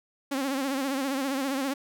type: tone with vibrato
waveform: sawtooth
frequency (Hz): 271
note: C#4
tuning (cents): -39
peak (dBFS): -23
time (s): 0.31-1.74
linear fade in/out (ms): 10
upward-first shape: sine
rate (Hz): 15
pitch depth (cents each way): 78
effects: none